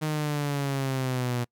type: linear sweep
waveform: sawtooth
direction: down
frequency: 155.56 to 120 Hz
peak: -22 dBFS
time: 0.01-1.45 s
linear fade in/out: 20 ms
effects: noise-tail reverb RT60 0.1 s tail -26 dB re dry